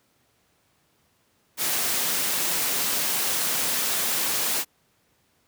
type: high-pass noise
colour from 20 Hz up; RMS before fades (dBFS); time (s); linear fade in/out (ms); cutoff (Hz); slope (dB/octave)
white; -25; 1.57-4.65; 50; 140; 12
effects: pink hiss -66 dBFS RMS until 5.47 s + high-pass 80 Hz 12 dB/octave